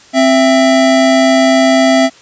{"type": "tone pair together", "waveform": "square", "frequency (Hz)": [262.9, 665], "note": ["C4", "E5"], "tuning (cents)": [8, 15], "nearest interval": "octave + major third", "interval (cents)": 1607, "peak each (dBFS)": -10, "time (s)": [0.13, 2.1], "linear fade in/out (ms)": 50, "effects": ["white hiss -41 dBFS RMS until 2.21 s", "resampled to 16000 Hz"]}